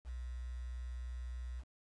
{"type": "tone with quantisation", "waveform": "sine", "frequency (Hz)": 61.6, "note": "B1", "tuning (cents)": -4, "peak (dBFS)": -40, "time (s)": [0.04, 1.64], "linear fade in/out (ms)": 50, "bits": 10, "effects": ["resampled to 22050 Hz"]}